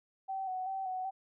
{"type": "tone with vibrato", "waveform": "sine", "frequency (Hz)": 757, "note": "F#5", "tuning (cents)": 39, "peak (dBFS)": -34, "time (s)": [0.28, 1.11], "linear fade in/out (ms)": 20, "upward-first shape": "square", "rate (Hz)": 2.6, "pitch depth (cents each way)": 30, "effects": []}